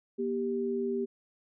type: tone pair together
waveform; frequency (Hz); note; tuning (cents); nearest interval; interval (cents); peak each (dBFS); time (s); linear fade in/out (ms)
sine; 239.5 / 393.4; A#3 / G4; +47 / +6; major sixth; 859; -33 / -30; 0.18-1.06; 20
effects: none

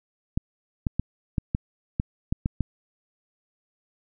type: clicks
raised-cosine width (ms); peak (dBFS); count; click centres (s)
5; -11; 9; 0.375 / 0.868 / 0.996 / 1.382 / 1.549 / 1.999 / 2.325 / 2.459 / 2.607
effects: none

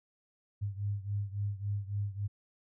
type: beating tone pair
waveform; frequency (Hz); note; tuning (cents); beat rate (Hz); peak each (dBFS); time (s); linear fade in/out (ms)
sine; 100.4 / 104; G2 / G#2; +42 / +3; 3.6; -34 / -37; 0.61-2.28; 20
effects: none

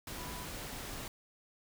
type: tone in noise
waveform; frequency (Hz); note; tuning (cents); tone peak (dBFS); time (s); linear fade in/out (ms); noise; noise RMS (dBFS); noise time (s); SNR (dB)
sine; 987.8; B5; 0; -49; 0.18-0.45; 2; pink; -43; 0.07-1.08; -9
effects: none

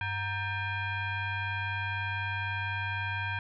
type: tone with frequency modulation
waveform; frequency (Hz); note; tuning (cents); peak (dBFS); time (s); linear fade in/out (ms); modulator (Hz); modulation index
sine; 740; F#5; 0; -30; 0.01-3.39; 2; 838; 2.2
effects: none

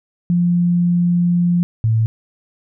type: tone pair in turn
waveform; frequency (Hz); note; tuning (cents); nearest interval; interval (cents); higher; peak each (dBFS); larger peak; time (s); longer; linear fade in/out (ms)
sine; 174.61 / 111.73; F3 / A2; 0 / +27; minor sixth; 773; first; -12; neither; 0.3-1.63 / 1.84-2.06; first; 0
effects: none

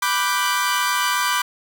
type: chord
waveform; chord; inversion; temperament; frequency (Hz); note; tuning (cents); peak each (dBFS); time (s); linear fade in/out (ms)
sawtooth; G major seventh; first; equal; 987.8 / 1174.7 / 1480 / 1568; B5 / D6 / F#6 / G6; 0 / 0 / 0 / 0; -19 / -19 / -24 / -22; 0.02-1.42; 5
effects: none

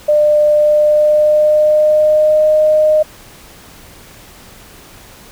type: tone with pitch glide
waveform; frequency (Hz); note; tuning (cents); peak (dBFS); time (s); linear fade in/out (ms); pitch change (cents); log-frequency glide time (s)
sine; 599 to 615.1; D5 to D#5; +34 to -20; -7; 0.08-3.03; 10; +46; 0.59-2.5
effects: pink hiss -39 dBFS RMS until 5.31 s

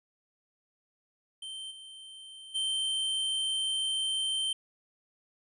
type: tone with level steps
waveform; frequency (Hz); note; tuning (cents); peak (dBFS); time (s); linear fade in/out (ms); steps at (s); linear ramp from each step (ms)
square; 3117; G7; -11; -39 / -46 / -29; 1.42-4.53; 5; 1.7 / 2.54; 20
effects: resampled to 24000 Hz

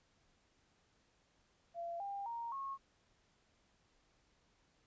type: tone with pitch steps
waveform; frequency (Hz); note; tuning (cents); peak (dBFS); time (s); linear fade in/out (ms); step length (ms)
sine; 683 / 798.3 / 933 / 1090.5; F5 / G5 / A#5 / C#6; -39 / +31 / +1 / -29; -40; 1.74-2.78; 50; 260
effects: pink hiss -74 dBFS RMS until 4.86 s + resampled to 16000 Hz

